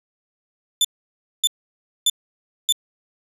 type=tone bursts; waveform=sawtooth; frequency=3520 Hz; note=A7; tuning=in tune; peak=-11 dBFS; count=4; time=0.81-2.724 s; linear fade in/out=2 ms; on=36 ms; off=590 ms; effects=resampled to 32000 Hz